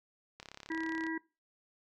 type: click train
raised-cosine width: 0.2 ms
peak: -29 dBFS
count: 24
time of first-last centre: 0.4-1.067 s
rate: 34.5 Hz
type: harmonic tone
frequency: 323.4 Hz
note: E4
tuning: 33 cents flat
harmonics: 1 / 3 / 5 / 6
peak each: -35 / -44 / -44 / -41 dBFS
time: 0.7-1.18 s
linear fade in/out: 5 ms
effects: noise-tail reverb RT60 0.3 s tail -23 dB re dry